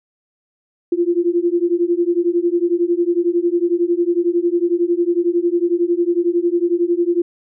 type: beating tone pair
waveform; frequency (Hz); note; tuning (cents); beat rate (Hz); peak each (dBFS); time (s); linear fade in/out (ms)
sine; 341.1 / 352.1; F4 / F4; -41 / +14; 11; -17; 0.92-7.22; 5
effects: none